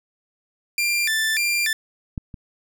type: tone with vibrato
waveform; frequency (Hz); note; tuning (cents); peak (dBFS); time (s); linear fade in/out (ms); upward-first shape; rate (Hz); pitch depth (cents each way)
sawtooth; 2051; C7; -35; -16; 0.78-1.73; 2; square; 1.7; 260
type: clicks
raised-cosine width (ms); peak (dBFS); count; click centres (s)
5; -15 / -24; 2; 2.178 / 2.342
effects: none